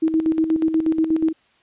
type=tone with tremolo; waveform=sine; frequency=320 Hz; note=D#4; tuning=49 cents sharp; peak=-14 dBFS; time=0.02-1.33 s; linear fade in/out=10 ms; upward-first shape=square; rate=8.3 Hz; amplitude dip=60%; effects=white hiss -59 dBFS RMS until 1.62 s + resampled to 8000 Hz